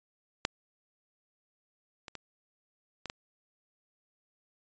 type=clicks; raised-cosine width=0.2 ms; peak=-9 / -25 / -23 / -21 / -19 dBFS; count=5; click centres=0.451 / 2.082 / 2.153 / 3.057 / 3.099 s; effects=resampled to 16000 Hz